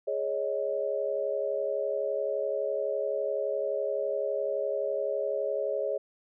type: chord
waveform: sine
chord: Ab suspended fourth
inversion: none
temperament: equal with one note detuned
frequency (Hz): 415.3 / 554.4 / 626.2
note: Ab4 / Db5 / Eb5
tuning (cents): 0 / 0 / +11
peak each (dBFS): -33 / -30 / -33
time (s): 0.07-5.98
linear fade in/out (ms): 10
effects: none